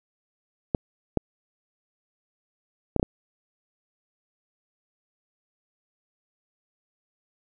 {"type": "clicks", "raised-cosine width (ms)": 2, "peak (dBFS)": -8, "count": 5, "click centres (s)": [0.748, 1.173, 2.963, 2.997, 3.029], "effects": []}